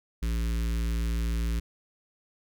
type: tone with notch filter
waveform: square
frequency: 56.7 Hz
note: A#1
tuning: 47 cents flat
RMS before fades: -28 dBFS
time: 0.22-1.6 s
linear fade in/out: 10 ms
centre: 720 Hz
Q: 0.53
effects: none